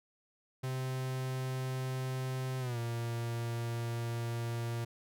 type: tone with pitch glide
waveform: 45% pulse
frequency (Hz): 130 to 117.16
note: C3 to A#2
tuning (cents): -11 to +9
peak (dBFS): -34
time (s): 0.63-4.85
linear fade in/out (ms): 10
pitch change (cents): -180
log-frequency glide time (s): 2.6-2.78
effects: none